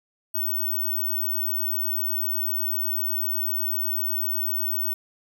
sine tone, 15804 Hz, B9, in tune, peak -23 dBFS, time 0.34-4.94 s, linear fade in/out 10 ms, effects none

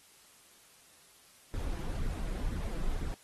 brown noise with flanger, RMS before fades -34 dBFS, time 1.54-3.14 s, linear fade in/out 0 ms, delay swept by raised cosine 0.51 to 6.21 ms, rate 2 Hz, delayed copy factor +0.65, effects white hiss -60 dBFS RMS until 3.23 s + AAC 32 kbps

